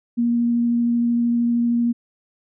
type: tone with vibrato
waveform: sine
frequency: 236.7 Hz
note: A#3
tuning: 27 cents sharp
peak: -16 dBFS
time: 0.17-1.93 s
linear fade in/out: 20 ms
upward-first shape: triangle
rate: 13 Hz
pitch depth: 10 cents each way
effects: none